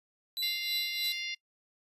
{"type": "tone with tremolo", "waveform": "45% pulse", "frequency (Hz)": 3975, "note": "B7", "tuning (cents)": 10, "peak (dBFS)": -30, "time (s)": [0.37, 1.12], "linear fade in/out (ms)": 0, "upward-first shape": "triangle", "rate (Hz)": 3.2, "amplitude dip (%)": 80}
{"type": "harmonic tone", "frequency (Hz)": 698.5, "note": "F5", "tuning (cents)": 0, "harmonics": [3, 4, 5, 6, 7, 8], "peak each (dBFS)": [-38, -40, -42, -44, -45, -46], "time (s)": [0.42, 1.35], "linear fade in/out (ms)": 10}
{"type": "noise with exponential decay", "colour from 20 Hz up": "blue", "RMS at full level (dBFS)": -42, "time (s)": [1.04, 1.37], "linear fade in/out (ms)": 1, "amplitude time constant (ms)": 71}
{"effects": ["noise-tail reverb RT60 0.1 s tail -24 dB re dry", "resampled to 32000 Hz"]}